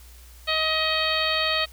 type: harmonic tone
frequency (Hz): 631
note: D#5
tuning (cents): +24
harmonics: 1 / 2 / 3 / 4 / 5 / 6 / 7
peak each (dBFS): -29 / -29 / -29 / -29 / -29 / -29 / -29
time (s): 0.47-1.66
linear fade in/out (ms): 20
effects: added 60 Hz sine -45 dBFS peak until 1.72 s + white hiss -52 dBFS RMS until 1.72 s